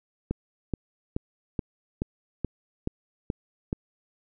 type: click train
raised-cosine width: 3 ms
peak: -14 dBFS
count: 9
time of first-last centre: 0.31-3.729 s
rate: 2.34 Hz
effects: none